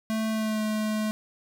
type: tone with pitch glide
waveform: square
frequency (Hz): 220 to 215.2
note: A3 to A3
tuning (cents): 0 to -38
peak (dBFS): -26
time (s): 0.1-1.11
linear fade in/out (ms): 0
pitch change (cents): -38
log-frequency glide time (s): 0.3-0.62
effects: none